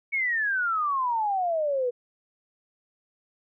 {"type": "exponential sweep", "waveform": "sine", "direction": "down", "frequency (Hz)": [2243, 478.1], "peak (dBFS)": -23, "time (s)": [0.12, 1.91], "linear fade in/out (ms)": 20, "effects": []}